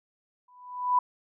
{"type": "tone with exponential growth", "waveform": "sine", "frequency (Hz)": 992, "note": "B5", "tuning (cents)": 7, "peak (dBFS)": -17, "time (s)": [0.48, 0.99], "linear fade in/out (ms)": 5, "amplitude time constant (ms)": 110, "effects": []}